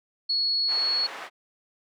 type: tone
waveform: sine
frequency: 4358 Hz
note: C#8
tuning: 30 cents flat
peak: -22 dBFS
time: 0.29-1.07 s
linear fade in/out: 10 ms
type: band-pass noise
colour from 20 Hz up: white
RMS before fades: -39 dBFS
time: 0.67-1.3 s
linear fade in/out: 50 ms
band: 500 to 1900 Hz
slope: 12 dB/octave
effects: none